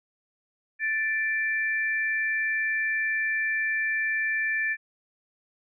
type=tone pair together; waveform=sine; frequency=1759.8 / 2349 Hz; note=A6 / D7; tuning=0 / 0 cents; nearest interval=perfect fourth; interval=500 cents; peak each=-25 / -30 dBFS; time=0.79-4.77 s; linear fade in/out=50 ms; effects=none